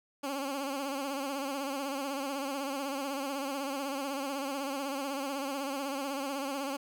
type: tone with vibrato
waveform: 15% pulse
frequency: 275.8 Hz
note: C#4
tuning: 9 cents flat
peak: -27 dBFS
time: 0.23-6.77 s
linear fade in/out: 10 ms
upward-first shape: sine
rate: 16 Hz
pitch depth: 72 cents each way
effects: none